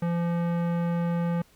sine tone with tanh clipping, 171.1 Hz, F3, 35 cents flat, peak -26 dBFS, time 0.02-1.42 s, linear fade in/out 5 ms, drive 18 dB, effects pink hiss -60 dBFS RMS until 1.55 s

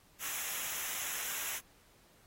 white noise with comb filter, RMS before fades -38 dBFS, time 0.19-1.61 s, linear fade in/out 50 ms, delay 0.22 ms, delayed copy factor -0.7, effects pink hiss -65 dBFS RMS until 2.26 s + AAC 48 kbps

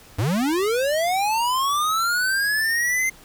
square linear sweep, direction up, 87.31 to 2093 Hz, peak -20 dBFS, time 0.18-3.1 s, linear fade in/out 10 ms, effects pink hiss -48 dBFS RMS until 3.24 s

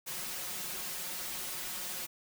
white noise with comb filter, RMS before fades -39 dBFS, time 0.06-2.07 s, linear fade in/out 20 ms, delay 5.5 ms, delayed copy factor +1, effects none

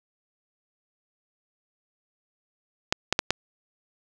clicks, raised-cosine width 0.2 ms, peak -3 dBFS, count 4, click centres 2.925 / 3.126 / 3.191 / 3.306 s, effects none

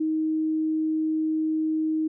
sine tone, 314.3 Hz, D#4, 18 cents sharp, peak -22 dBFS, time 0-2.08 s, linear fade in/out 10 ms, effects none

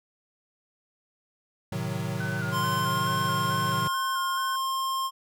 square chord, A diminished seventh, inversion none, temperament equal, 110 / 130.81 / 155.56 / 185 Hz, A2 / C3 / Eb3 / Gb3, 0 / 0 / 0 / 0 cents, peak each -35 dBFS, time 1.72-3.88 s, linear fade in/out 5 ms
sine tone with vibrato, 1465 Hz, F#6, 18 cents flat, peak -33 dBFS, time 2.2-4.56 s, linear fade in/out 5 ms, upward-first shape square, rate 2.3 Hz, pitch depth 48 cents each way
square tone with pitch glide, 1046.5 to 1062.9 Hz, C6 to C6, 0 to +27 cents, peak -27 dBFS, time 2.51-5.11 s, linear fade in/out 50 ms, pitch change +27 cents, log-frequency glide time 2.76-3.03 s
effects none

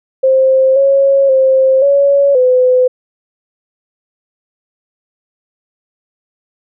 sine tone with pitch steps, 527 / 549 / 528 / 561 / 506 Hz, C5 / C#5 / C5 / C#5 / B4, +12 / -17 / +16 / +21 / +42 cents, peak -6 dBFS, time 0.23-2.88 s, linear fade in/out 10 ms, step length 530 ms, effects none

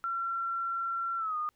sine tone with pitch glide, 1361 to 1226.6 Hz, F6 to D#6, -45 to -25 cents, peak -30 dBFS, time 0.04-1.49 s, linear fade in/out 0 ms, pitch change -180 cents, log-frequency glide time 1.17-1.37 s, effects pink hiss -74 dBFS RMS until 1.55 s

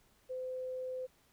sine tone, 512 Hz, C5, 38 cents flat, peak -37 dBFS, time 0.29-1.07 s, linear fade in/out 20 ms, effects pink hiss -69 dBFS RMS until 1.32 s

